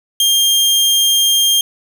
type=tone; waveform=sawtooth; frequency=3204 Hz; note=G7; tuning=37 cents sharp; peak=-7 dBFS; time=0.2-1.61 s; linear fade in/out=2 ms; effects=none